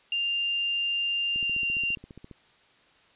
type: tone with pitch glide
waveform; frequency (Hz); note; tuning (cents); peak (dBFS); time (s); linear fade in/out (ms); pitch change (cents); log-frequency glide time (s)
sine; 2794 to 2776; F7 to F7; 0 to -11; -25; 0.12-1.95; 2; -11; 1.36-1.6
type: click train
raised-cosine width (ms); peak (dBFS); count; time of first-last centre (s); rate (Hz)
3; -31; 15; 1.36-2.312; 14.7
effects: white hiss -60 dBFS RMS until 3.15 s + resampled to 8000 Hz